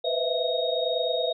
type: tone cluster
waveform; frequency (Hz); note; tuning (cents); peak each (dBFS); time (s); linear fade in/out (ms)
sine; 491.4 / 513 / 639 / 668 / 3741; B4 / C5 / D#5 / E5 / A#7; -9 / -34 / +46 / +23 / +5; -30; 0.04-1.33; 10
effects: none